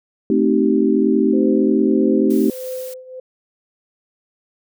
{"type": "chord", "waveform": "sine", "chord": "A half-diminished seventh", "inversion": "none", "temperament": "equal with one note detuned", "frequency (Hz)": [220, 261.6, 311.1, 386.2], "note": ["A3", "C4", "Eb4", "G4"], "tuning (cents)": [0, 0, 0, -26], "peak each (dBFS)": -18, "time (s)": [0.3, 2.5], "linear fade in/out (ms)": 2}
{"type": "tone with tremolo", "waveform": "sine", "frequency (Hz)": 513, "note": "C5", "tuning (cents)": -34, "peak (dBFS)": -23, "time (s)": [1.33, 3.2], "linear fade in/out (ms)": 5, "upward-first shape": "triangle", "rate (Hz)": 1.6, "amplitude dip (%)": 85}
{"type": "noise", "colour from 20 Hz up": "blue", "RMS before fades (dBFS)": -37, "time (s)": [2.3, 2.94], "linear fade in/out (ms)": 5}
{"effects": []}